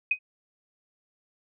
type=tone with exponential decay; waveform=sine; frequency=2508 Hz; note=D#7; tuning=13 cents sharp; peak=-17 dBFS; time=0.11-0.19 s; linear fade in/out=5 ms; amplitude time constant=16 ms; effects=none